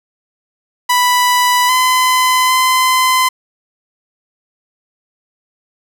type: tone with pitch steps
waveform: sawtooth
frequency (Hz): 988 / 1018 / 1026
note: B5 / C6 / C6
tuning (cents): 0 / -48 / -34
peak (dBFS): -6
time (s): 0.89-3.29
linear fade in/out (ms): 10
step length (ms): 800
effects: none